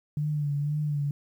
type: tone with vibrato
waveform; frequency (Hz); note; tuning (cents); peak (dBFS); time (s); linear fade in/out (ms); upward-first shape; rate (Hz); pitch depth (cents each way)
sine; 147.1; D3; +3; -25; 0.17-1.11; 2; sine; 2; 46
effects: 10-bit